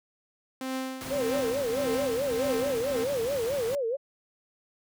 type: tone with tremolo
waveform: sawtooth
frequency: 261.6 Hz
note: C4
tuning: in tune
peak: -25 dBFS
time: 0.61-3.04 s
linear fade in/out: 2 ms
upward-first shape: triangle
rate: 1.7 Hz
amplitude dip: 80%
type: noise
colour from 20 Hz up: pink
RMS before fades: -38 dBFS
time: 1.01-3.75 s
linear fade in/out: 0 ms
type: tone with vibrato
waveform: sine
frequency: 508 Hz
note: B4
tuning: 49 cents sharp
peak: -26 dBFS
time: 1.1-3.97 s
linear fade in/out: 20 ms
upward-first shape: sine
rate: 4.6 Hz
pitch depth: 220 cents each way
effects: high-pass 80 Hz 12 dB/octave